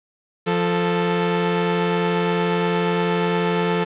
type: tone pair together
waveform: sawtooth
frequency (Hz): 174.31 / 440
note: F3 / A4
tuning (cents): -3 / 0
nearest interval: octave + major third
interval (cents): 1603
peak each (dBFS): -17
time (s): 0.46-3.85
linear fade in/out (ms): 20
effects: resampled to 8000 Hz + 7-bit